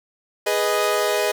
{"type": "chord", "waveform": "sawtooth", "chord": "G# minor", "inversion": "none", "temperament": "equal", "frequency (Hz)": [415.3, 493.9, 622.3], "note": ["G#4", "B4", "D#5"], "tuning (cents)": [0, 0, 0], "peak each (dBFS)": [-19, -21, -18], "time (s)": [0.46, 1.32], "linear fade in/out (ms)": 10, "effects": []}